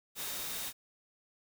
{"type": "tone in noise", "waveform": "sine", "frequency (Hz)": 3703, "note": "A#7", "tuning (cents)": -12, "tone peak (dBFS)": -48, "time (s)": [0.15, 0.73], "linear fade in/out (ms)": 50, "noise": "white", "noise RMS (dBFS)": -39, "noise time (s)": [0.15, 0.73], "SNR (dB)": -12, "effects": []}